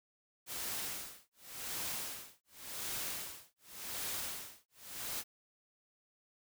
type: noise with tremolo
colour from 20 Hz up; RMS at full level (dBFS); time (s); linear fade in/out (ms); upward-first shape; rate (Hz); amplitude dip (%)
white; -39; 0.46-5.24; 50; sine; 0.89; 100
effects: none